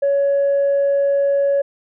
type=tone; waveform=sine; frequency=560 Hz; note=C#5; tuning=18 cents sharp; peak=-12 dBFS; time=0.02-1.62 s; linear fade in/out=10 ms; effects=tanh soft clip ceiling -11 dBFS